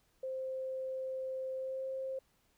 sine tone with pitch glide, 523.3 to 529.1 Hz, C5 to C5, 0 to +19 cents, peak -36 dBFS, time 0.23-2.19 s, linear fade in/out 5 ms, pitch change +19 cents, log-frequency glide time 1.56-1.85 s, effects pink hiss -73 dBFS RMS until 2.57 s

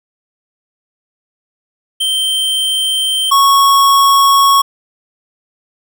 square tone pair in turn, 3127 / 1105.6 Hz, G7 / C#6, -5 / -5 cents, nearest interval octave + tritone, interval 1800 cents, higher first, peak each -13 / -7 dBFS, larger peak second, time 2-3.31 / 3.31-4.62 s, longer neither, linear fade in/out 10 ms, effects 8-bit

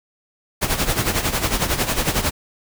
pink noise with tremolo, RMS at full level -18 dBFS, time 0.61-2.31 s, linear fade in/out 20 ms, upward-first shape sine, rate 11 Hz, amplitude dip 70%, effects none

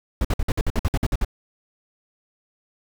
brown noise bursts, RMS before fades -20 dBFS, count 12, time 0.21-1.248 s, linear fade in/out 2 ms, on 37 ms, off 54 ms, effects none

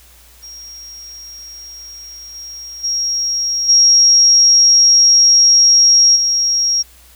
sine tone with level steps, 5600 Hz, F8, 4 cents sharp, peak -31 / -28 / -15 / -6 / -12 dBFS, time 0.42-6.83 s, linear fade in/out 20 ms, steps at 2.34 / 2.83 / 3.68 / 6.15 s, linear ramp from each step 20 ms, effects added 60 Hz sine -46 dBFS peak until 7.15 s + white hiss -46 dBFS RMS until 7.15 s

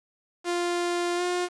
sawtooth tone with pitch glide, 349.2 to 356.5 Hz, F4 to F4, 0 to +36 cents, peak -21 dBFS, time 0.44-1.49 s, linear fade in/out 50 ms, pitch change +36 cents, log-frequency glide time 1.16-1.22 s, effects resampled to 22050 Hz + 8-bit

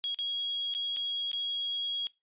sine tone with dropouts, 3303 Hz, G#7, 10 cents flat, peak -29 dBFS, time 0.04-2.07 s, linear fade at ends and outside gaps 0 ms, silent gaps 0.145-0.188 / 0.739-0.749 / 0.963-0.969 / 1.316-1.331 s, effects noise-tail reverb RT60 0.2 s tail -21 dB re dry + resampled to 8000 Hz

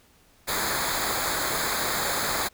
pink noise with comb filter, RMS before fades -27 dBFS, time 0.47-2.49 s, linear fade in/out 20 ms, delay 0.35 ms, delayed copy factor -0.8, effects pink hiss -59 dBFS RMS until 2.53 s

